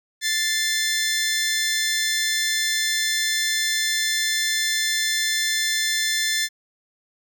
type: tone pair together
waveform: 15% pulse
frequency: 1760 / 2087 Hz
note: A6 / C7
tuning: 0 / -5 cents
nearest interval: minor third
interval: 295 cents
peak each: -15 / -21 dBFS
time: 0.21-6.49 s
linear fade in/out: 50 ms
effects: none